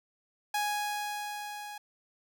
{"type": "tone with level ramp", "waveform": "sawtooth", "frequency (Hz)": 830.6, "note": "G#5", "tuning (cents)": 0, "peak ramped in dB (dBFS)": [-24, -37], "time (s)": [0.54, 1.78], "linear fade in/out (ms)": 5, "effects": []}